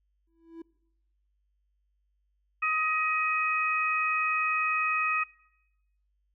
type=tone with exponential growth; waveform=triangle; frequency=330.4 Hz; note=E4; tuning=4 cents sharp; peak=-35 dBFS; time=0.27-0.62 s; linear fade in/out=5 ms; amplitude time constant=75 ms
type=harmonic tone; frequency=630 Hz; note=D#5; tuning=21 cents sharp; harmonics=2 / 3 / 4; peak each=-28 / -35 / -27 dBFS; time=2.62-5.24 s; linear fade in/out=10 ms
effects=noise-tail reverb RT60 0.9 s tail -23 dB re dry + added 50 Hz sine -70 dBFS peak until 6.34 s